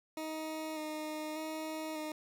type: tone with vibrato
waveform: 20% pulse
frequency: 311.1 Hz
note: D#4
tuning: in tune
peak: -33 dBFS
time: 0.17-2.12 s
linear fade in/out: 2 ms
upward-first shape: square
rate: 0.84 Hz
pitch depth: 18 cents each way
effects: none